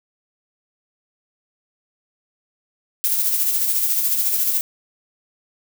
violet noise with tremolo, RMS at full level -18 dBFS, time 3.04-4.61 s, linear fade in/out 0 ms, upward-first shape sine, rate 14 Hz, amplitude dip 40%, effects none

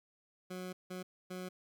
20% pulse tone bursts at uneven times, 183.2 Hz, F#3, 17 cents flat, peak -36 dBFS, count 3, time 0.5-0.73 / 0.9-1.03 / 1.3-1.49 s, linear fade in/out 10 ms, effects none

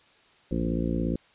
harmonic tone with a mistuned harmonic, 57.3 Hz, A#1, 29 cents flat, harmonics 1 / 2 / 3 / 4 / 5 / 6 / 7 / 8 / 9, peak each -32 / -37 / -30 / -31 / -32 / -34 / -44 / -41 / -38 dBFS, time 0.51-1.16 s, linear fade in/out 5 ms, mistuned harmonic 2, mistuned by -44 cents, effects white hiss -59 dBFS RMS until 1.34 s + resampled to 8000 Hz

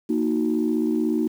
sine chord, D# minor, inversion second, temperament equal with one note detuned, 233.1 / 311.1 / 367.2 Hz, A#3 / D#4 / F#4, 0 / 0 / -13 cents, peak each -23 / -22 / -26 dBFS, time 0.09-1.28 s, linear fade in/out 10 ms, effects tanh soft clip ceiling -12 dBFS + 8-bit

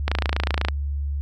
click train, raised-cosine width 0.3 ms, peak -6 dBFS, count 18, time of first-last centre 0.08-0.685 s, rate 28.1 Hz, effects added 71 Hz sine -23 dBFS peak until 1.21 s

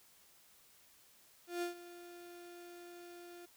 35% pulse tone with ADSR envelope, 349.2 Hz, F4, in tune, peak -33 dBFS, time 1.47-3.46 s, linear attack 150 ms, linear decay 120 ms, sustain -16 dB, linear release 10 ms, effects white hiss -65 dBFS RMS until 3.56 s

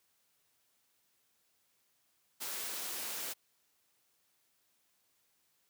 white high-pass noise, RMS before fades -40 dBFS, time 2.4-3.34 s, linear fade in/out 20 ms, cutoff 220 Hz, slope 12 dB/octave, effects white hiss -75 dBFS RMS until 5.69 s + high-pass 60 Hz 12 dB/octave

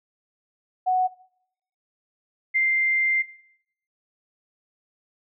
sine tone pair in turn, 740 / 2093 Hz, F#5 / C7, 0 / 0 cents, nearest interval octave + tritone, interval 1800 cents, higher second, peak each -18 / -18 dBFS, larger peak neither, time 0.86-1.08 / 2.54-3.23 s, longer second, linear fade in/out 20 ms, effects noise-tail reverb RT60 0.7 s tail -19 dB re dry

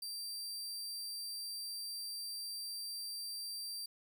sawtooth tone, 4699 Hz, D8, in tune, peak -38 dBFS, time 0.02-3.86 s, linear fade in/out 5 ms, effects none

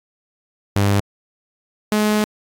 sawtooth tone pair in turn, 100.4 / 211.9 Hz, G2 / G#3, +42 / +35 cents, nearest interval octave + minor second, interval 1293 cents, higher second, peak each -10 / -11 dBFS, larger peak first, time 0.76-1 / 1.92-2.24 s, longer second, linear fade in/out 0 ms, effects AAC 48 kbps

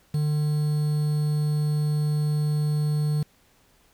triangle tone with quantisation, 150 Hz, D3, 37 cents sharp, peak -19 dBFS, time 0.14-3.23 s, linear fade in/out 5 ms, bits 7, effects pink hiss -61 dBFS RMS until 3.93 s

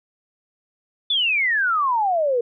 sine exponential sweep, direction down, 3542 to 462.1 Hz, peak -17 dBFS, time 1.1-2.41 s, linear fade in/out 5 ms, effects none

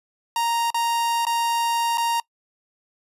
45% pulse tone with dropouts, 932.3 Hz, A#5, in tune, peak -20 dBFS, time 0.36-2.2 s, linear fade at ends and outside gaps 2 ms, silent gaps 0.704-0.744 / 1.252-1.267 / 1.974-1.98 s, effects noise-tail reverb RT60 0.1 s tail -24 dB re dry + resampled to 32000 Hz

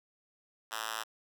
5% pulse tone with high-pass filter, 111 Hz, A2, 16 cents sharp, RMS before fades -38 dBFS, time 0.71-1.04 s, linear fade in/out 20 ms, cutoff 1300 Hz, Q 0.86, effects none

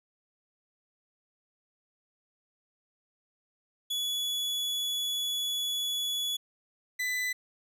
40% pulse tone pair in turn, 3403 / 1999 Hz, G#7 / B6, +41 / +20 cents, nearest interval major sixth, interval 921 cents, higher first, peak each -28 dBFS, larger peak neither, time 3.9-6.37 / 6.99-7.33 s, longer first, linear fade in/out 10 ms, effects none

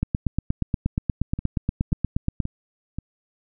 two click trains, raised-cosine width 5 ms, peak -16 / -9 dBFS, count 4 / 21, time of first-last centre 1.39-2.986 / 0.03-2.402 s, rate 1.88 / 8.43 Hz, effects none

